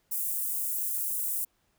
white high-pass noise, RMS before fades -31 dBFS, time 0.11-1.45 s, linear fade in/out 10 ms, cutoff 9000 Hz, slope 24 dB/octave, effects pink hiss -72 dBFS RMS until 1.78 s

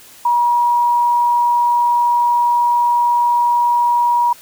sine tone, 958 Hz, A#5, 47 cents sharp, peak -11 dBFS, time 0.25-4.33 s, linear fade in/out 5 ms, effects white hiss -42 dBFS RMS until 4.41 s

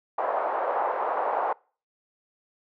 white band-pass noise, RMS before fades -27 dBFS, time 0.18-1.53 s, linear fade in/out 5 ms, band 540 to 980 Hz, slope 24 dB/octave, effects noise-tail reverb RT60 0.4 s tail -26 dB re dry

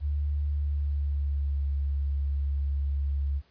sine tone with pitch glide, 72.8 to 70.16 Hz, D2 to C#2, -15 to +21 cents, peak -25 dBFS, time 0-3.42 s, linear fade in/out 50 ms, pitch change -64 cents, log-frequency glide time 0.52-1.66 s, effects pink hiss -64 dBFS RMS until 3.5 s + resampled to 11025 Hz

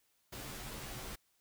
pink noise with comb filter, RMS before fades -45 dBFS, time 0.32-1.16 s, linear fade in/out 10 ms, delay 12 ms, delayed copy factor -0.8, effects white hiss -75 dBFS RMS until 1.4 s

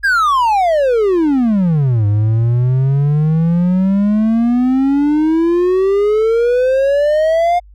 triangle exponential two-way sweep, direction down then up, 1672 to 101.6 to 714 Hz, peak -8 dBFS, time 0.03-7.6 s, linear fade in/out 20 ms, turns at 2.06 s, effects added 50 Hz sine -38 dBFS peak until 7.74 s

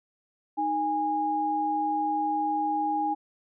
sine tone pair together, 309.5 / 822 Hz, D#4 / G#5, -9 / -18 cents, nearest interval octave + perfect fourth, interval 1691 cents, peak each -31 / -25 dBFS, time 0.57-3.15 s, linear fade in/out 20 ms, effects none

